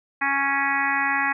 harmonic tone, 277.2 Hz, C#4, in tune, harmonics 1 / 3 / 4 / 5 / 6 / 7 / 8 / 9, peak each -34 / -27 / -28 / -32 / -26 / -25 / -32 / -32 dBFS, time 0.21-1.33 s, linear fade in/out 10 ms, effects none

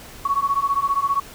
sine beating tone pair, 1108.7 / 1123.7 Hz, C#6 / C#6, 0 / +23 cents, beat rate 15 Hz, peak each -21 dBFS, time 0.25-1.2 s, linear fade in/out 5 ms, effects pink hiss -41 dBFS RMS until 1.34 s

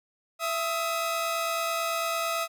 sawtooth tone pair together, 667 / 1265 Hz, E5 / D#6, +20 / +28 cents, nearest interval major seventh, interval 1108 cents, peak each -26 / -26 dBFS, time 0.39-2.48 s, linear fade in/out 50 ms, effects none

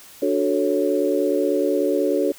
sine chord, D major seventh, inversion none, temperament equal, 293.7 / 370 / 440 / 554.4 Hz, D4 / F#4 / A4 / C#5, 0 / 0 / 0 / 0 cents, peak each -23 dBFS, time 0.22-2.32 s, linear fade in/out 5 ms, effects white hiss -45 dBFS RMS until 2.38 s

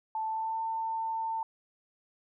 sine tone with pitch glide, 880 to 896.9 Hz, A5 to A5, 0 to +33 cents, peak -30 dBFS, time 0.15-1.43 s, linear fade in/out 2 ms, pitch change +33 cents, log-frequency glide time 0.26-0.6 s, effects none

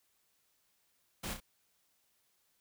pink noise with echo, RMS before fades -40 dBFS, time 1.23-1.34 s, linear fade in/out 10 ms, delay 32 ms, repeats 2, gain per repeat -6 dB, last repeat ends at 1.404 s, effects white hiss -75 dBFS RMS until 2.6 s

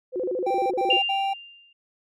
sine tone with vibrato, 430.3 Hz, A4, 39 cents flat, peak -24 dBFS, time 0.12-1 s, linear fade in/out 50 ms, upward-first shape square, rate 13 Hz, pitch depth 290 cents each way
triangle tone bursts, 784 Hz, G5, in tune, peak -21 dBFS, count 3, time 0.46-1.338 s, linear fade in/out 10 ms, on 250 ms, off 64 ms
sine tone with exponential decay, 2794 Hz, F7, in tune, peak -16 dBFS, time 0.9-1.73 s, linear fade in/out 5 ms, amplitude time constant 180 ms
effects none

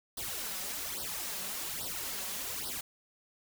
white noise with flanger, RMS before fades -38 dBFS, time 0.17-2.81 s, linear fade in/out 5 ms, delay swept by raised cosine 0.21 to 5.41 ms, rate 1.2 Hz, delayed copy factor +0.9, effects none

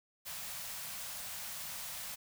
white band-stop noise, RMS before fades -43 dBFS, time 0.25-2.16 s, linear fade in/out 20 ms, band 230 to 530 Hz, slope 48 dB/octave, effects none

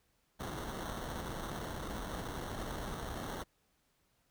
pink noise with sample-and-hold, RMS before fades -41 dBFS, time 0.39-3.44 s, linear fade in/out 20 ms, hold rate 2450 Hz, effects pink hiss -75 dBFS RMS until 4.3 s

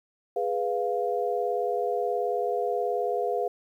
sine chord, F diminished, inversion first, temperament equal, 415.3 / 493.9 / 698.5 Hz, Ab4 / Cb5 / F5, 0 / 0 / 0 cents, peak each -29 dBFS, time 0.36-3.48 s, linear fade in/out 5 ms, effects 10-bit

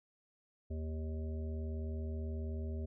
harmonic tone, 78.6 Hz, D#2, 18 cents sharp, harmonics 1 / 3 / 5 / 7 / 8, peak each -37 / -46 / -49 / -56 / -55 dBFS, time 0.7-2.86 s, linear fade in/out 10 ms, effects none

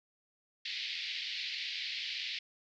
white band-pass noise, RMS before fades -39 dBFS, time 0.65-2.39 s, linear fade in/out 5 ms, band 2000 to 4600 Hz, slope 48 dB/octave, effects none

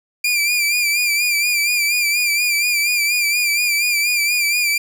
sawtooth tone with vibrato, 2381 Hz, D7, 23 cents sharp, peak -12 dBFS, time 0.24-4.78 s, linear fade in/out 5 ms, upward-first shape sine, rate 4.2 Hz, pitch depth 56 cents each way, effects none

